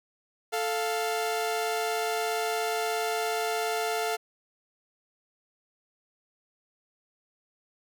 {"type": "tone pair together", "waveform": "sawtooth", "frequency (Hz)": [440, 698.5], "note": ["A4", "F5"], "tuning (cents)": [0, 0], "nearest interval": "minor sixth", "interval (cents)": 800, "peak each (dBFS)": -26, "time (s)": [0.52, 4.17], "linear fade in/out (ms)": 20, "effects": []}